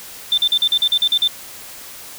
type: tone bursts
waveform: sine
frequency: 3558 Hz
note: A7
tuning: 19 cents sharp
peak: -11 dBFS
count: 10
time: 0.32-1.276 s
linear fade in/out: 2 ms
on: 56 ms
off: 44 ms
effects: tanh soft clip ceiling -7 dBFS + white hiss -36 dBFS RMS until 2.18 s

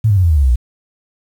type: tone with pitch steps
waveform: sine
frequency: 110 / 100.87 / 92.5 / 84.82 / 77.78 / 71.33 / 65.41 / 59.98 Hz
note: A2 / G2 / F#2 / E2 / D#2 / D2 / C2 / B1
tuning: 0 / +50 / 0 / +50 / 0 / -50 / 0 / -50 cents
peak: -8 dBFS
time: 0.04-0.56 s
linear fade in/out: 10 ms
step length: 65 ms
effects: 7-bit

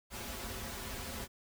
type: noise with comb filter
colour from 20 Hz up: pink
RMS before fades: -42 dBFS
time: 0.1-1.28 s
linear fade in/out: 50 ms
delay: 6.5 ms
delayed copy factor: -0.95
effects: none

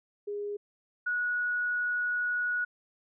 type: tone pair in turn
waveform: sine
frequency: 410.7 / 1461 Hz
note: G#4 / F#6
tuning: -19 / -22 cents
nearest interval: octave + minor seventh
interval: 2197 cents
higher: second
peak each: -32 / -27 dBFS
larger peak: second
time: 0.27-0.57 / 1.06-2.65 s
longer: second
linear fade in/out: 10 ms
effects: none

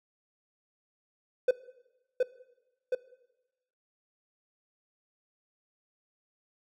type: tone with echo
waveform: triangle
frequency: 504 Hz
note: B4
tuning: 35 cents sharp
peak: -17 dBFS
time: 1.48-1.51 s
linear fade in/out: 5 ms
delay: 720 ms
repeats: 2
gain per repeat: -3 dB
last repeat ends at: 2.95 s
effects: noise-tail reverb RT60 1.0 s tail -18 dB re dry

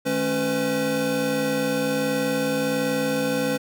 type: tone cluster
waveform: square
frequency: 154.6 / 214.2 / 275.6 / 505 Hz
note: D#3 / A3 / C#4 / B4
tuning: -11 / -46 / -10 / +39 cents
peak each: -34 / -31 / -27 / -25 dBFS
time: 0.05-3.58 s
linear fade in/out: 20 ms
effects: none

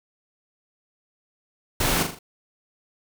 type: noise with echo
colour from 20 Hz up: pink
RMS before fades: -23 dBFS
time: 1.8-2.03 s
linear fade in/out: 5 ms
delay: 40 ms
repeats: 4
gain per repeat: -6 dB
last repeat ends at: 2.19 s
effects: none

